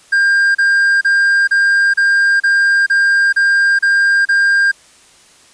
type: tone bursts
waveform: triangle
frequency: 1600 Hz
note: G6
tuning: 35 cents sharp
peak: -7 dBFS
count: 10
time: 0.12-4.717 s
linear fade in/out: 10 ms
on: 430 ms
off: 33 ms
effects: white hiss -46 dBFS RMS until 5.53 s + resampled to 22050 Hz